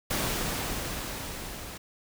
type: noise with level ramp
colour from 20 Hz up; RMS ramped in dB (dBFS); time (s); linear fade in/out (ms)
pink; -28 to -41; 0.1-1.78; 10
effects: none